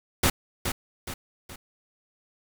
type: noise with echo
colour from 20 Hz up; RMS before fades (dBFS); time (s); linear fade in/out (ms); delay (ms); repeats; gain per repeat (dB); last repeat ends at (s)
pink; -21; 0.23-0.3; 5; 420; 3; -7; 1.56
effects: none